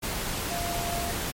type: tone in noise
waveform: sine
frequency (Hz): 692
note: F5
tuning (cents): -16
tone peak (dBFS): -32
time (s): 0.5-1.12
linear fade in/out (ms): 20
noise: pink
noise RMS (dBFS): -31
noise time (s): 0.02-1.32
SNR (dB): -4
effects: MP3 64 kbps